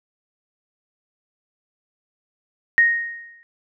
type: tone with exponential decay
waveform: sine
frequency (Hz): 1864.7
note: A#6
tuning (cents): 0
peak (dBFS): -9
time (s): 2.78-3.43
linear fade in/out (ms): 0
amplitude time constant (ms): 140
effects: none